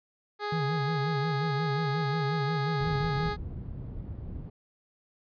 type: tone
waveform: 15% pulse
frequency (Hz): 415.3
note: G#4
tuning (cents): 0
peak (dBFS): -24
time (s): 0.39-3.37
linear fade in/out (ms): 50
type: tone with vibrato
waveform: triangle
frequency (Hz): 148.7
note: D3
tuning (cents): +22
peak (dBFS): -26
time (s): 0.52-3.29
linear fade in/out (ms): 5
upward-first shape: sine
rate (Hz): 5.6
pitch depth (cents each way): 170
type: low-pass noise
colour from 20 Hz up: white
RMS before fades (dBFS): -38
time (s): 2.8-4.5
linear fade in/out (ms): 5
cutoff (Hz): 120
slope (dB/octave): 12
effects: resampled to 11025 Hz

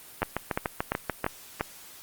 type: two click trains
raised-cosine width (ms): 0.5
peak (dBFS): -10 / -11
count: 5 / 8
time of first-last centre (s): 0.23-1.609 / 0.22-1.243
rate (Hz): 2.9 / 6.84
effects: white hiss -48 dBFS RMS until 2.02 s + Opus 32 kbps

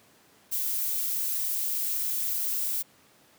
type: noise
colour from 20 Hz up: violet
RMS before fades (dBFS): -29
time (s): 0.51-2.83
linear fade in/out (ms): 20
effects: pink hiss -59 dBFS RMS until 3.38 s + high-pass 150 Hz 12 dB/octave

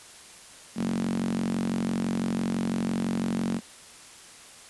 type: tone with high-pass filter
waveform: sawtooth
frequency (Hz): 45.98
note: F#1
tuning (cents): -10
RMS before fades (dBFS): -28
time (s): 0.75-3.61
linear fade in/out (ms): 50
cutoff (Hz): 210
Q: 8.5
effects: white hiss -48 dBFS RMS until 4.69 s + resampled to 24000 Hz

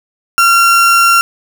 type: tone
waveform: 35% pulse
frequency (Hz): 1373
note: F6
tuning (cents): -30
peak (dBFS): -4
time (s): 0.38-1.21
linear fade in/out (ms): 0
effects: none

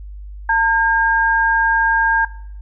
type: tone pair together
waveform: sine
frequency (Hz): 904.7 / 1612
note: A5 / G6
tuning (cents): +48 / +48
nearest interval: minor seventh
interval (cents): 1000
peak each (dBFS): -15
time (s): 0.49-2.25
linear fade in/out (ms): 5
effects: noise-tail reverb RT60 0.6 s tail -18 dB re dry + added 50 Hz sine -30 dBFS peak until 2.61 s

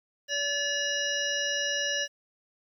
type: harmonic tone with a mistuned harmonic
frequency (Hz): 575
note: D5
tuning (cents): -37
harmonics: 1 / 3 / 5 / 7 / 9 / 10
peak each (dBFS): -35 / -31 / -32 / -41 / -38 / -34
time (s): 0.28-2.08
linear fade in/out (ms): 50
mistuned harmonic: 7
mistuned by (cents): -38
effects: 10-bit

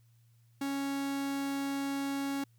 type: tone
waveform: 45% pulse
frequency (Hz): 277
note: C#4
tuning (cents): -1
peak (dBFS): -32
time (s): 0.61-2.44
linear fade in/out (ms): 5
effects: added 116 Hz sine -61 dBFS peak until 2.58 s + white hiss -75 dBFS RMS until 2.58 s

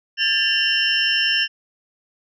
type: tone cluster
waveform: sine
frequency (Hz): 1614 / 1765 / 2777 / 3052 / 5360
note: G#6 / A6 / F7 / G7 / E8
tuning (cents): -50 / +5 / -10 / -47 / +28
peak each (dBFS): -26 / -25 / -20 / -22 / -23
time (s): 0.17-1.48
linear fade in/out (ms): 50
effects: tanh soft clip ceiling -5 dBFS

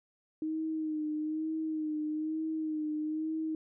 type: tone with vibrato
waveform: sine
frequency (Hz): 311.1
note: D#4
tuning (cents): 0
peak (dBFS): -31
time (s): 0.42-3.55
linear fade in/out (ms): 2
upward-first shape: sine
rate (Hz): 1.1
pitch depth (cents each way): 37
effects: none

